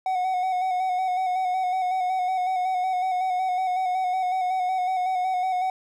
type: tone with vibrato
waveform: triangle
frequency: 740 Hz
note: F#5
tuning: in tune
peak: -20 dBFS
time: 0.06-5.7 s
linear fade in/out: 2 ms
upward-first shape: square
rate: 5.4 Hz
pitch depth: 29 cents each way
effects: none